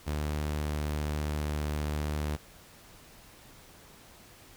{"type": "tone", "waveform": "sawtooth", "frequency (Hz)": 74.9, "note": "D2", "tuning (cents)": 35, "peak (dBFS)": -26, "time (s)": [0.06, 2.37], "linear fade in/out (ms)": 20, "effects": ["pink hiss -54 dBFS RMS until 4.56 s"]}